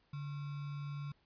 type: tone with sample-and-hold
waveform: sine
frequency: 143.7 Hz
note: D3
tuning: 37 cents flat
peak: -39 dBFS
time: 0.13-1.12 s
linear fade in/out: 5 ms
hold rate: 1225 Hz
effects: pink hiss -73 dBFS RMS until 1.25 s + resampled to 11025 Hz